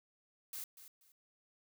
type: noise with echo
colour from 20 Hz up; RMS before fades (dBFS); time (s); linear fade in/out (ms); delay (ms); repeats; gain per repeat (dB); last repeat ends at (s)
blue; -44; 0.53-0.64; 2; 240; 2; -12; 1.12
effects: none